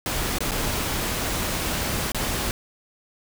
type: noise with dropouts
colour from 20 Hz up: pink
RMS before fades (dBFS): -26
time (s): 0.06-2.51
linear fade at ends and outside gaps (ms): 1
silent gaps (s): 0.385-0.405 / 0.51-0.517 / 2.119-2.146
effects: none